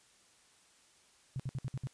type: tone bursts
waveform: sine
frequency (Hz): 131.1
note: C3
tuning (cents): +4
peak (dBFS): -34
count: 6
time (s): 1.36-1.871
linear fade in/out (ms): 0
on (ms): 36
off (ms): 59
effects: white hiss -65 dBFS RMS until 1.93 s + resampled to 22050 Hz